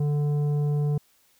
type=tone with tanh clipping; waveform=sine; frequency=146.83 Hz; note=D3; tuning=in tune; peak=-23 dBFS; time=0-0.98 s; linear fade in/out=5 ms; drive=9 dB; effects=white hiss -63 dBFS RMS until 1.39 s